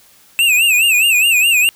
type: tone with vibrato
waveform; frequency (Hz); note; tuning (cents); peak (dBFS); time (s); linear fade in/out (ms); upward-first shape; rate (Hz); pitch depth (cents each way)
square; 2627; E7; -7; -10; 0.39-1.69; 0; sine; 4.8; 130
effects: white hiss -48 dBFS RMS until 1.75 s